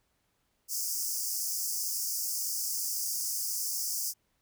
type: high-pass noise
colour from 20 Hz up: pink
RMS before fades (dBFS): -33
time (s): 0.68-4.14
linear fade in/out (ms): 50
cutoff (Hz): 4900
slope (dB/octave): 96
effects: pink hiss -75 dBFS RMS until 4.41 s